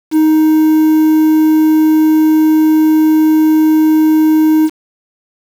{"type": "tone with quantisation", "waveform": "triangle", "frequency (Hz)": 312.4, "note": "D#4", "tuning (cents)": 7, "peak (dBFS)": -4, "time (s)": [0.11, 4.7], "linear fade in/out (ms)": 50, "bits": 5, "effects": []}